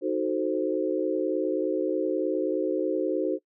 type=chord; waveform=sine; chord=D# diminished seventh; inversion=none; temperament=equal; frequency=311.1 / 370 / 440 / 523.3 Hz; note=D#4 / F#4 / A4 / C5; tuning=0 / 0 / 0 / 0 cents; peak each=-29 / -28 / -31 / -30 dBFS; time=0.01-3.39 s; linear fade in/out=50 ms; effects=noise-tail reverb RT60 0.1 s tail -23 dB re dry